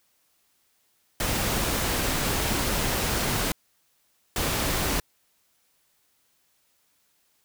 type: noise bursts at uneven times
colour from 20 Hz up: pink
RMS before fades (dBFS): -26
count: 2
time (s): 1.2-3.52 / 4.36-5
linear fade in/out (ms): 2
effects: white hiss -68 dBFS RMS until 7.44 s